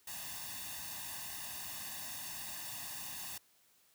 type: noise with comb filter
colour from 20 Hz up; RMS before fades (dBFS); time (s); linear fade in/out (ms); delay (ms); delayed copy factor
white; -44; 0.07-3.38; 5; 1.1; +0.9
effects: white hiss -69 dBFS RMS until 3.94 s + high-pass 60 Hz 12 dB/octave